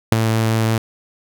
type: tone with ADSR envelope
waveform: sawtooth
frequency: 111.8 Hz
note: A2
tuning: 28 cents sharp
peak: -3 dBFS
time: 0.12-0.78 s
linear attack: 4 ms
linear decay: 14 ms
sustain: -8 dB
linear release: 3 ms
effects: none